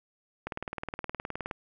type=click train; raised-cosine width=0.5 ms; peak=-19 dBFS; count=21; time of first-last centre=0.47-1.512 s; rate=19.2 Hz; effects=none